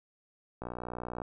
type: click train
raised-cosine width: 1 ms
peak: -24 dBFS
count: 37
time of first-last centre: 0.62-1.218 s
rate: 60.2 Hz
effects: none